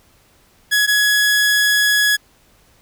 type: tone pair in turn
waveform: sawtooth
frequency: 1681 / 1681 Hz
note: G#6 / G#6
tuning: +20 / +20 cents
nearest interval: unison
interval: 0 cents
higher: neither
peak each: -9 dBFS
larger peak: neither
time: 0.71-0.87 / 0.87-2.17 s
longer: second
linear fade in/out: 20 ms
effects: pink hiss -54 dBFS RMS until 2.81 s